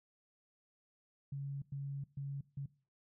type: tone bursts at uneven times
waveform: sine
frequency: 139.4 Hz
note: C#3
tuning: 10 cents sharp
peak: -38 dBFS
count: 4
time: 1.32-1.62 / 1.72-2.04 / 2.17-2.41 / 2.57-2.66 s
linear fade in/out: 5 ms
effects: noise-tail reverb RT60 0.4 s tail -20 dB re dry